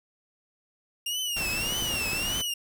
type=tone with vibrato; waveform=sawtooth; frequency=2794 Hz; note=F7; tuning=in tune; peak=-25 dBFS; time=1.06-2.54 s; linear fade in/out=5 ms; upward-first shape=triangle; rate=1.7 Hz; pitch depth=160 cents each way
type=noise; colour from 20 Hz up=pink; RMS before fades=-35 dBFS; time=1.36-2.42 s; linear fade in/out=10 ms
type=clicks; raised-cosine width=3 ms; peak=-23 dBFS; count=5; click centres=1.668 / 1.724 / 1.824 / 1.94 / 2.133 s
effects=none